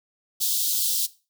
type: high-pass noise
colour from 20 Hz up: white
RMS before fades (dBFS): -24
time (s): 0.4-1.07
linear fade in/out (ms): 20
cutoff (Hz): 3300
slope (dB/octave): 48
effects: noise-tail reverb RT60 0.3 s tail -17 dB re dry